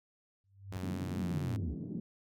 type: tone with exponential growth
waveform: sine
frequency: 98 Hz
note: G2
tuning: in tune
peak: -33 dBFS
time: 0.44-0.77 s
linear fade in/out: 0 ms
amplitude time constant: 71 ms
type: tone with pitch glide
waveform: sawtooth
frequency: 92.2 to 90.25 Hz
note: F#2 to F#2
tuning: -6 to -43 cents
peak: -35 dBFS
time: 0.72-1.57 s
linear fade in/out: 5 ms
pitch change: -37 cents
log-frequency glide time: 0.93-1.21 s
type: band-pass noise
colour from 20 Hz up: pink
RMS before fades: -40 dBFS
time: 0.83-2 s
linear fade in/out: 2 ms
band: 150 to 290 Hz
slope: 24 dB/octave
type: linear sweep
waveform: sine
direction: down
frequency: 205.3 to 61.4 Hz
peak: -34 dBFS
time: 1.14-1.76 s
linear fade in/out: 50 ms
effects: none